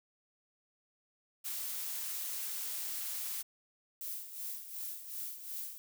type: noise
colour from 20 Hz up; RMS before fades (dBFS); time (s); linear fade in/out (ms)
blue; -39; 1.44-3.43; 20
type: noise with tremolo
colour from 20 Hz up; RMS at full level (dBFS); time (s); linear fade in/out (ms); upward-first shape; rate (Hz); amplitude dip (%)
violet; -40; 4.01-5.78; 0; sine; 2.7; 65
effects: none